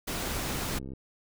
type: noise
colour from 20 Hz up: pink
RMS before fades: -33 dBFS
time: 0.07-0.79 s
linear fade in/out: 10 ms
type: click train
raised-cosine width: 3 ms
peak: -28 dBFS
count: 36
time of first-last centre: 0.41-0.935 s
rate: 66.7 Hz
effects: none